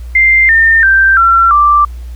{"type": "tone with pitch steps", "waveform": "sine", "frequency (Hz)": [2093, 1811.6, 1568, 1357.1, 1174.7], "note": ["C7", "A#6", "G6", "E6", "D6"], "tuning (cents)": [0, -50, 0, 50, 0], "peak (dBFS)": -4, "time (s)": [0.15, 1.85], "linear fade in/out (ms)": 5, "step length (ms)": 340, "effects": ["added 60 Hz sine -22 dBFS peak until 2.15 s", "pink hiss -45 dBFS RMS until 2.15 s"]}